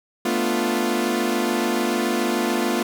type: chord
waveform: sawtooth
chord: B half-diminished seventh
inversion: third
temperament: equal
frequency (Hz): 220 / 246.9 / 293.7 / 349.2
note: A3 / B3 / D4 / F4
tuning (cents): 0 / 0 / 0 / 0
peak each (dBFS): -22 / -21 / -26 / -20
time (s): 0.25-2.83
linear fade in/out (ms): 5
effects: none